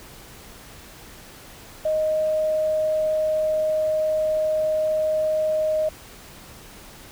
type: tone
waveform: sine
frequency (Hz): 622.3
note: D#5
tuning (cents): 0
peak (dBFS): -19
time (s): 1.85-5.89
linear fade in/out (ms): 5
effects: pink hiss -44 dBFS RMS until 7.11 s